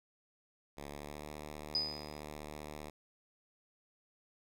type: tone with pitch glide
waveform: 5% pulse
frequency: 72.3 to 75.2 Hz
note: D2 to D2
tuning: -27 to +42 cents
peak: -33 dBFS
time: 0.77-2.9 s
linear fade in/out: 5 ms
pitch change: +69 cents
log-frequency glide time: 0.9-1.28 s
type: tone with exponential decay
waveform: sine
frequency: 4986 Hz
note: D#8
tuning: 3 cents sharp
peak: -28 dBFS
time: 1.75-2.21 s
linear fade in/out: 1 ms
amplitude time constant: 100 ms
effects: none